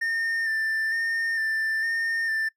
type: tone with vibrato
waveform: triangle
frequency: 1800 Hz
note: A6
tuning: 39 cents sharp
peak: -22 dBFS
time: 0.01-2.49 s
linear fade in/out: 10 ms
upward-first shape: square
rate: 1.1 Hz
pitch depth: 22 cents each way
effects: noise-tail reverb RT60 0.1 s tail -23 dB re dry